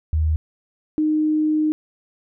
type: tone pair in turn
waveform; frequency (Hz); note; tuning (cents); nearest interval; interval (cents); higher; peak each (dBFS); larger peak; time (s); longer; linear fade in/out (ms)
sine; 78.3 / 307.8; D#2 / D#4; +11 / -19; 2 octaves; 2370; second; -16; neither; 0.13-0.36 / 0.98-1.72; second; 0
effects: none